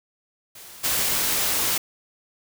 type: noise with level steps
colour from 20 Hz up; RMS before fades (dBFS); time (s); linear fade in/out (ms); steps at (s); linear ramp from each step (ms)
white; -43 / -23; 0.55-1.78; 5; 0.83; 20
effects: none